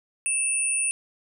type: tone pair together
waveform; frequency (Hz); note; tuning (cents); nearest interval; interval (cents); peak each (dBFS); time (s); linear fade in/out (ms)
sine; 2637 / 9384; E7 / D9; 0 / -2; octave + minor seventh; 2198; -28 / -23; 0.26-0.91; 0
effects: 10-bit